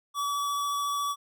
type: tone with vibrato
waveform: square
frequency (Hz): 1144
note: D6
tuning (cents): -46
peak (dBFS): -28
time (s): 0.14-1.16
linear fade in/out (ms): 50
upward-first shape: sine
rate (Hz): 14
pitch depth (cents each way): 9
effects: none